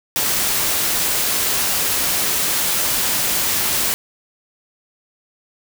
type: noise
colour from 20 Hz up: white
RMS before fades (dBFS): -19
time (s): 0.16-3.94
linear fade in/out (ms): 0
effects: none